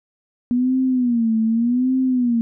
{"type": "tone with vibrato", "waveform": "sine", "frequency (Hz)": 240.5, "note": "B3", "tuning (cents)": -46, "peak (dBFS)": -15, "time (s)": [0.51, 2.41], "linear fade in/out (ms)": 0, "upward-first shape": "sine", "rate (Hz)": 0.85, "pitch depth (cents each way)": 140, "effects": []}